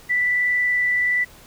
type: tone with frequency modulation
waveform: sine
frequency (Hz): 1975.5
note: B6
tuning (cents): 0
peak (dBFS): -17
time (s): 0.09-1.25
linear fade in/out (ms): 20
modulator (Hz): 21.2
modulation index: 0.52
effects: pink hiss -47 dBFS RMS until 1.46 s